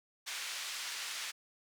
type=band-pass noise; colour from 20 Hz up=pink; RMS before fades=-41 dBFS; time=0.26-1.32 s; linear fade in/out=20 ms; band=1900 to 7600 Hz; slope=12 dB/octave; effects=none